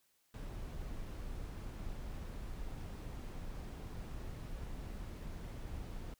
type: noise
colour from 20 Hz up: brown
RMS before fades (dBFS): -44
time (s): 0.34-6.14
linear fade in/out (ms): 2
effects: white hiss -75 dBFS RMS until 6.19 s